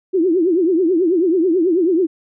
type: tone with vibrato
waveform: sine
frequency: 349.2 Hz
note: F4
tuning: in tune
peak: -12 dBFS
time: 0.13-2.07 s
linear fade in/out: 20 ms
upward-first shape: triangle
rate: 9.2 Hz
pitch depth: 210 cents each way
effects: none